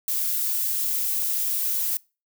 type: noise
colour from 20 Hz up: violet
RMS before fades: -25 dBFS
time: 0.08-1.97 s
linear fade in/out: 2 ms
effects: noise-tail reverb RT60 0.3 s tail -24 dB re dry